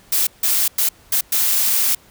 blue noise bursts at uneven times, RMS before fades -17 dBFS, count 5, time 0.12-0.27 / 0.43-0.68 / 0.78-0.89 / 1.12-1.21 / 1.32-1.95 s, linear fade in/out 5 ms, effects pink hiss -50 dBFS RMS until 2.1 s

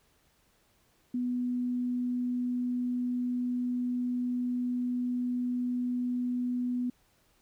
sine tone, 246.9 Hz, B3, in tune, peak -28 dBFS, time 1.14-6.9 s, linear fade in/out 5 ms, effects pink hiss -68 dBFS RMS until 7.41 s

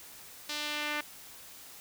sawtooth tone with band-pass filter sweep, 297.6 Hz, D4, 23 cents sharp, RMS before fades -35 dBFS, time 0.49-1.01 s, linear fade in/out 5 ms, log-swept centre 4400 to 2000 Hz, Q 1.4, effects white hiss -50 dBFS RMS until 1.8 s

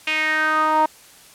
sawtooth tone with band-pass filter sweep, 311.1 Hz, D#4, in tune, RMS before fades -19 dBFS, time 0.07-0.86 s, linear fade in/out 5 ms, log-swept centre 2600 to 870 Hz, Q 5, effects white hiss -47 dBFS RMS until 1.34 s + low-pass 12000 Hz 12 dB/octave

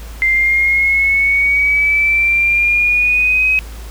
sine exponential sweep, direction up, 2086 to 2542 Hz, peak -10 dBFS, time 0.22-3.59 s, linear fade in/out 0 ms, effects added 55 Hz sine -28 dBFS peak until 3.9 s + pink hiss -38 dBFS RMS until 3.9 s

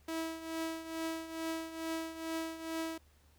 sawtooth tone with tremolo, 324.8 Hz, E4, 26 cents flat, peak -30 dBFS, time 0.08-2.98 s, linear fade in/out 5 ms, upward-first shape triangle, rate 2.3 Hz, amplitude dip 75%, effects added 74 Hz sine -64 dBFS peak until 3.38 s + pink hiss -69 dBFS RMS until 3.38 s

